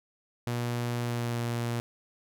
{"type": "tone with pitch glide", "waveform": "sawtooth", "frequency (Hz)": [120, 118.42], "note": ["B2", "A#2"], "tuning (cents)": [-49, 28], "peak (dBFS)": -25, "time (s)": [0.47, 1.8], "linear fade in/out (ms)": 0, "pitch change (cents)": -23, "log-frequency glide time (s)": [0.97, 1.39], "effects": []}